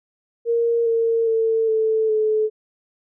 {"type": "tone with pitch steps", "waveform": "sine", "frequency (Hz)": [466.2, 457.4, 448.8, 440.3, 432], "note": ["A#4", "A#4", "A4", "A4", "A4"], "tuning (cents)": [0, -33, 34, 1, -32], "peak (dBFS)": -16, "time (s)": [0.45, 2.5], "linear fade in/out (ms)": 50, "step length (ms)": 410, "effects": []}